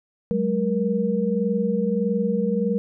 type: tone cluster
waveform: sine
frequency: 188.3 / 209.9 / 472.7 Hz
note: F#3 / G#3 / A#4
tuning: +31 / +19 / +24 cents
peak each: -24 dBFS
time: 0.31-2.78 s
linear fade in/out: 0 ms
effects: none